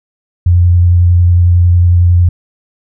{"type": "tone with vibrato", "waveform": "sine", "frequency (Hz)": 87.8, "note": "F2", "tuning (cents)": 10, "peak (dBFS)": -4, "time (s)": [0.46, 2.29], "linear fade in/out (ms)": 5, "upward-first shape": "square", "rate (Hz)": 11, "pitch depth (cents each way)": 12, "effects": []}